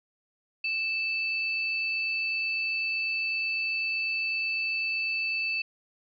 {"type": "tone pair together", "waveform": "sine", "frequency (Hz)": [2637, 4505], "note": ["E7", "C#8"], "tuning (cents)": [0, 27], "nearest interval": "major sixth", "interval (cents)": 927, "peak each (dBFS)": [-27, -36], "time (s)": [0.64, 5.62], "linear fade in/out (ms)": 5, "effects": []}